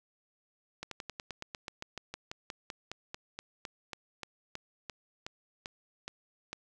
slowing click train, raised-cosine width 0.2 ms, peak -22 dBFS, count 27, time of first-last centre 0.83-6.53 s, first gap 83 ms, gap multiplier 1.07, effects none

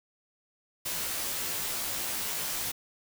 white noise with comb filter, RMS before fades -33 dBFS, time 0.85-2.72 s, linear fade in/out 10 ms, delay 15 ms, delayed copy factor -0.9, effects none

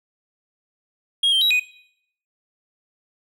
triangle tone with pitch steps, 3269 / 3147 / 3869 / 2487 Hz, G#7 / G7 / B7 / D#7, -28 / +6 / -36 / -1 cents, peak -14 dBFS, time 1.23-1.598 s, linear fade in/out 5 ms, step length 92 ms, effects noise-tail reverb RT60 0.7 s tail -19 dB re dry

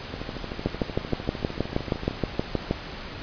two click trains, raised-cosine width 2 ms, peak -9 / -19 dBFS, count 14 / 27, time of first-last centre 0.66-2.71 / 0.14-2.11 s, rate 6.34 / 13.2 Hz, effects pink hiss -37 dBFS RMS until 3.22 s + resampled to 11025 Hz

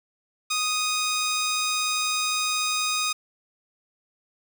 10% pulse tone, 1244.5 Hz, D#6, in tune, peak -15 dBFS, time 0.5-3.13 s, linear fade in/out 10 ms, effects none

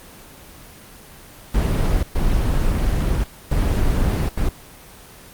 brown noise bursts at uneven times, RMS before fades -18 dBFS, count 4, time 1.54-2.03 / 2.15-3.24 / 3.51-4.29 / 4.37-4.49 s, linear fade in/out 5 ms, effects pink hiss -42 dBFS RMS until 5.33 s + Opus 24 kbps

